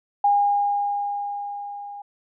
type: tone with level ramp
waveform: sine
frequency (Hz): 813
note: G#5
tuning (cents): -37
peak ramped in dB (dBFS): -14 to -34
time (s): 0.24-2.02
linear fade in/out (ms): 5
effects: none